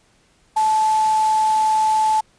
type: tone in noise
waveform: sine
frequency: 869 Hz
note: A5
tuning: 22 cents flat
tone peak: -14 dBFS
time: 0.56-2.21 s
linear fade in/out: 10 ms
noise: white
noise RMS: -32 dBFS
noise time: 0.56-2.21 s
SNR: +15 dB
effects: pink hiss -58 dBFS RMS until 2.38 s + resampled to 22050 Hz